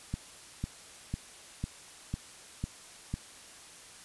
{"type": "click train", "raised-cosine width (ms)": 5, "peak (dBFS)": -20, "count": 7, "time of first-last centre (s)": [0.14, 3.14], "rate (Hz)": 2, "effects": ["white hiss -51 dBFS RMS until 4.04 s", "resampled to 24000 Hz"]}